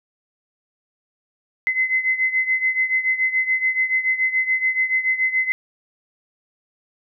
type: beating tone pair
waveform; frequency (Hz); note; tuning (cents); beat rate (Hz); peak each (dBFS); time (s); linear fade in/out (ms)
sine; 2045 / 2052; C7 / C7; -40 / -34; 7; -19 / -23; 1.67-5.52; 0
effects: none